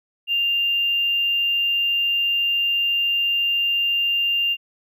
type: tone with hard clipping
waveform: triangle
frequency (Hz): 2794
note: F7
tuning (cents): 0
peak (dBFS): -18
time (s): 0.27-4.57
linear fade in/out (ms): 50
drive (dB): 3
effects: none